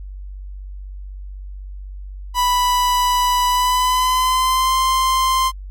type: tone with pitch glide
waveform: 45% pulse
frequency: 987.8 to 1045.3 Hz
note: B5 to C6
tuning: 0 to -2 cents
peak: -14 dBFS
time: 2.34-5.52 s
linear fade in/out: 50 ms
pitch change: +98 cents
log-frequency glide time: 3.48-4.76 s
effects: added 48 Hz sine -29 dBFS peak until 5.7 s + MP3 64 kbps